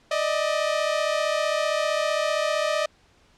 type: tone pair together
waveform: sawtooth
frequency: 595.6 / 631 Hz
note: D5 / D#5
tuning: +24 / +24 cents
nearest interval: minor second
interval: 100 cents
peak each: -21 dBFS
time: 0.11-2.86 s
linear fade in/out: 5 ms
effects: pink hiss -59 dBFS RMS until 3.37 s + low-pass 6000 Hz 12 dB/octave